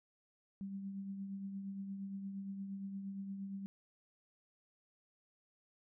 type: tone with tremolo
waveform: sine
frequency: 196 Hz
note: G3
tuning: in tune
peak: -39 dBFS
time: 0.61-3.66 s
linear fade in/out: 0 ms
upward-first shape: triangle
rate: 8.6 Hz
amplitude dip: 45%
effects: none